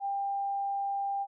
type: tone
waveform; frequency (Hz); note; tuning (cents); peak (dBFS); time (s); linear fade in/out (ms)
sine; 795; G5; +24; -29; 0-1.27; 50
effects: none